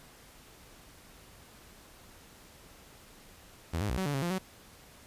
sawtooth tone with pitch steps, 82.9 / 103.6 / 61.3 / 188.8 / 144.2 / 136 / 173.5 / 187.6 Hz, E2 / G#2 / B1 / F#3 / D3 / C#3 / F3 / F#3, +10 / -4 / -12 / +35 / -31 / -33 / -11 / +24 cents, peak -26 dBFS, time 3.73-4.386 s, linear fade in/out 10 ms, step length 82 ms, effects pink hiss -55 dBFS RMS until 5.06 s + resampled to 32000 Hz

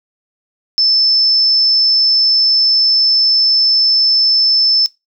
sine tone, 5274 Hz, E8, in tune, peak -9 dBFS, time 0.78-4.86 s, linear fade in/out 0 ms, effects noise-tail reverb RT60 0.2 s tail -19 dB re dry

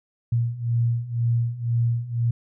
sine beating tone pair, 116.54 / 118.54 Hz, A#2 / A#2, 0 / +29 cents, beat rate 2 Hz, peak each -25 / -22 dBFS, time 0.32-2.31 s, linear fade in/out 5 ms, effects none

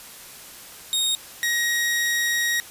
sawtooth tone pair in turn, 3729 / 1889.4 Hz, A#7 / A#6, 0 / +23 cents, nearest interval octave, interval 1177 cents, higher first, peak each -17 dBFS, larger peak neither, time 0.93-1.15 / 1.43-2.6 s, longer second, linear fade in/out 0 ms, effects white hiss -42 dBFS RMS until 2.7 s + resampled to 32000 Hz

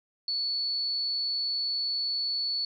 sine tone, 4435 Hz, C#8, in tune, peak -27 dBFS, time 0.28-2.65 s, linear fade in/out 2 ms, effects none

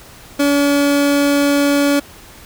30% pulse tone, 284.9 Hz, C#4, 48 cents sharp, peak -9 dBFS, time 0.39-2 s, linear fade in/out 10 ms, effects pink hiss -40 dBFS RMS until 2.45 s

